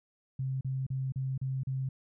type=tone bursts; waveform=sine; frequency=132.4 Hz; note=C3; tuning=21 cents sharp; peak=-30 dBFS; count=6; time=0.39-1.89 s; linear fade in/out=5 ms; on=220 ms; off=36 ms; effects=none